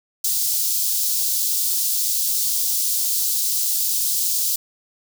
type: high-pass noise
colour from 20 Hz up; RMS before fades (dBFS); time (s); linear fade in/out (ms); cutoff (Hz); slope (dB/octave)
white; -21; 0.24-4.56; 5; 4300; 24
effects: none